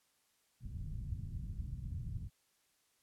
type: low-pass noise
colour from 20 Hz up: white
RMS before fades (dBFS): -42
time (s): 0.6-2.3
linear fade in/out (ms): 50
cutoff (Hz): 130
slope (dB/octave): 24
effects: white hiss -75 dBFS RMS until 3.02 s + low-pass 12000 Hz 12 dB/octave